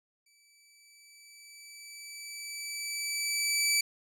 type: tone with exponential growth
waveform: 15% pulse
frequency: 2309 Hz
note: D7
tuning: 30 cents flat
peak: -17 dBFS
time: 0.26-3.81 s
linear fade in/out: 5 ms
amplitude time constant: 770 ms
effects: none